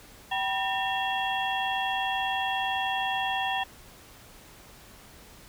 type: tone cluster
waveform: sine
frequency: 772 / 973 / 1814 / 2727 / 3310 Hz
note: G5 / B5 / A#6 / F7 / G#7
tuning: -27 / -26 / -48 / -42 / -6 cents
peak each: -29 / -35 / -33 / -35 / -34 dBFS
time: 0.31-3.64 s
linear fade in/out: 10 ms
effects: pink hiss -51 dBFS RMS until 5.48 s